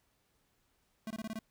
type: tone bursts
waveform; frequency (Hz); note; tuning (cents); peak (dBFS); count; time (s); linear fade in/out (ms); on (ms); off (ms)
square; 220; A3; 0; -38; 6; 1.07-1.39; 2; 35; 22
effects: pink hiss -75 dBFS RMS until 1.5 s